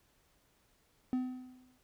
triangle tone with exponential decay, 254 Hz, B3, 49 cents sharp, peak -26 dBFS, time 1.13-1.78 s, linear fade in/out 1 ms, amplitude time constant 140 ms, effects pink hiss -71 dBFS RMS until 1.83 s

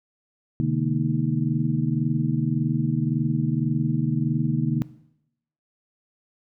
sine tone cluster, 130.4 / 152.2 / 212.9 / 234.7 / 312.5 Hz, C3 / D#3 / G#3 / A#3 / D#4, -5 / -38 / +43 / +12 / +8 cents, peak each -26 / -24 / -32 / -27 / -30 dBFS, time 0.6-4.82 s, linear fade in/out 0 ms, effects noise-tail reverb RT60 0.8 s tail -18 dB re dry

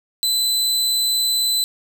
sawtooth tone, 4019 Hz, B7, 30 cents sharp, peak -14 dBFS, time 0.23-1.64 s, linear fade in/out 0 ms, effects none

